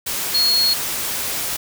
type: tone in noise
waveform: sine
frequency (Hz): 4314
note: C#8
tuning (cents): -48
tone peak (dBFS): -14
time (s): 0.34-0.74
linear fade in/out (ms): 10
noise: white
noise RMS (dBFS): -24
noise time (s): 0.06-1.57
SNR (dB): +7
effects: none